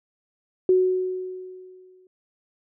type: tone with exponential decay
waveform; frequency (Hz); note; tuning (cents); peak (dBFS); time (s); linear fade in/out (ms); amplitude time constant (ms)
sine; 370; F#4; 0; -13; 0.69-2.07; 2; 300
effects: none